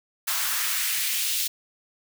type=noise with high-pass filter sweep; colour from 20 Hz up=white; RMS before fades=-26 dBFS; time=0.27-1.48 s; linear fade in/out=10 ms; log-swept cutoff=1000 to 3400 Hz; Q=1.4; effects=none